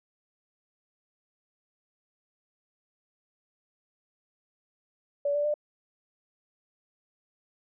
sine tone with pitch steps, 573 / 584.4 / 596 Hz, D5 / D5 / D5, -43 / -9 / +25 cents, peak -24 dBFS, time 5.25-5.541 s, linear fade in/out 5 ms, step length 97 ms, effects none

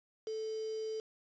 sine tone with quantisation, 438.4 Hz, A4, 6 cents flat, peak -36 dBFS, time 0.27-1 s, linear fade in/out 2 ms, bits 8, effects resampled to 16000 Hz

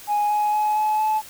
sine tone with pitch steps, 830.6 / 838.8 / 847.1 / 855.4 / 863.9 Hz, G#5 / G#5 / G#5 / A5 / A5, 0 / +17 / +34 / -49 / -32 cents, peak -16 dBFS, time 0.07-1.22 s, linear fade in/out 50 ms, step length 230 ms, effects tanh soft clip ceiling -16 dBFS + white hiss -42 dBFS RMS until 1.29 s

